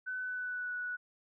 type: tone with pitch glide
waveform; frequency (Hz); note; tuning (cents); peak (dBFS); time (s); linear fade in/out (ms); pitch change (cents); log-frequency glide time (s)
sine; 1508 to 1473.6; F#6 to F#6; +32 to -7; -35; 0.06-0.97; 20; -39; 0.19-0.73
effects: none